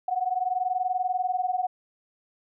sine tone pair together, 726.6 / 747 Hz, F#5 / F#5, -32 / +16 cents, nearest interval unison, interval 48 cents, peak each -27 / -27 dBFS, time 0.08-1.67 s, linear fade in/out 5 ms, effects none

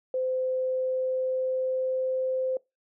sine tone with pitch glide, 515 to 518.6 Hz, C5 to C5, -28 to -15 cents, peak -25 dBFS, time 0.14-2.57 s, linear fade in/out 2 ms, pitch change +13 cents, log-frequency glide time 0.38-2.19 s, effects noise-tail reverb RT60 0.2 s tail -22 dB re dry

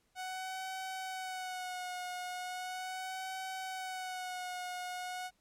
sawtooth tone with vibrato, 740 Hz, F#5, in tune, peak -35 dBFS, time 0.15-5.31 s, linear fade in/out 50 ms, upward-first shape sine, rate 0.38 Hz, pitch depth 39 cents each way, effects pink hiss -75 dBFS RMS until 5.4 s + low-pass 12000 Hz 12 dB/octave

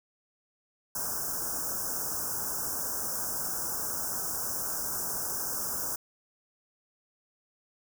white band-stop noise, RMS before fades -33 dBFS, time 0.95-5.96 s, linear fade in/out 5 ms, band 1600 to 5200 Hz, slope 96 dB/octave, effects none

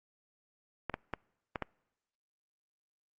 clicks, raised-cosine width 0.5 ms, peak -19 dBFS, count 5, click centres 0.897 / 0.941 / 1.137 / 1.558 / 1.623 s, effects noise-tail reverb RT60 0.9 s tail -26 dB re dry + Opus 48 kbps

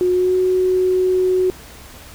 sine tone with pitch glide, 362 to 369.6 Hz, F#4 to F#4, -38 to -2 cents, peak -13 dBFS, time 0.01-1.5 s, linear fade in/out 0 ms, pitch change +36 cents, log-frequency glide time 0.12-0.36 s, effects added 67 Hz sine -45 dBFS peak until 2.14 s + pink hiss -40 dBFS RMS until 2.14 s

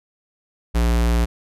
square tone, 58.27 Hz, A#1, in tune, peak -16 dBFS, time 0.74-1.26 s, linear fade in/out 20 ms, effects resampled to 32000 Hz

